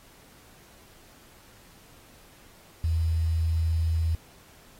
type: tone with quantisation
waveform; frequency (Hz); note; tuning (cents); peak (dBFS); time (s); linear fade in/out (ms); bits
sine; 81.7; E2; -15; -22; 2.84-4.15; 0; 8
effects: pink hiss -55 dBFS RMS until 4.79 s + AAC 48 kbps